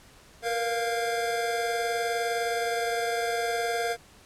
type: tone cluster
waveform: square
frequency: 465.4 / 484.9 / 698 / 1614 Hz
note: A#4 / B4 / F5 / G#6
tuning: -3 / -32 / -1 / -50 cents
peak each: -31 / -39 / -30 / -36 dBFS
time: 0.42-3.97 s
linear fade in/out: 50 ms
effects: pink hiss -54 dBFS RMS until 4.25 s + low-pass 11000 Hz 12 dB/octave